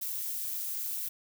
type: noise with amplitude modulation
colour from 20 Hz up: violet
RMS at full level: -32 dBFS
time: 0.01-1.09 s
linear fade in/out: 10 ms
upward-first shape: sine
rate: 212 Hz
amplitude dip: 70%
effects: none